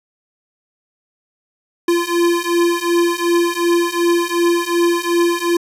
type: beating tone pair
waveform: square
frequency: 342.5 / 345.2 Hz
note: F4 / F4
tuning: -34 / -20 cents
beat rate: 2.7 Hz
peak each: -18 / -17 dBFS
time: 1.88-5.57 s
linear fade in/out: 5 ms
effects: resampled to 32000 Hz + 8-bit